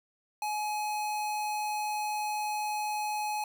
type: tone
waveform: square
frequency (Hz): 844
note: G#5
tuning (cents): +28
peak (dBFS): -31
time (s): 0.42-3.44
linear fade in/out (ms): 2
effects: 10-bit